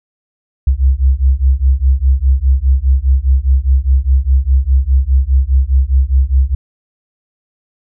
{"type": "beating tone pair", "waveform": "sine", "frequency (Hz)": [64, 68.9], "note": ["C2", "C#2"], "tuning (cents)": [-38, -10], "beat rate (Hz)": 4.9, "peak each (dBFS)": -11, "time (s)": [0.67, 6.55], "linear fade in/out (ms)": 5, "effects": []}